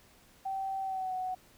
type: tone with pitch glide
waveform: sine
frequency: 773 to 742.4 Hz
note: G5 to F#5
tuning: -24 to +6 cents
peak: -32 dBFS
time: 0.45-1.35 s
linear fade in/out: 10 ms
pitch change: -70 cents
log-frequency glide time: 0.82-1.14 s
effects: pink hiss -61 dBFS RMS until 1.57 s